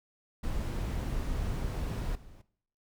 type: noise with level steps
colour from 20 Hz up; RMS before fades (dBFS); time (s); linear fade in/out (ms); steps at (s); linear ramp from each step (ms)
brown; -33 / -51; 0.43-2.42; 10; 2.15; 5
effects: noise-tail reverb RT60 0.6 s tail -18 dB re dry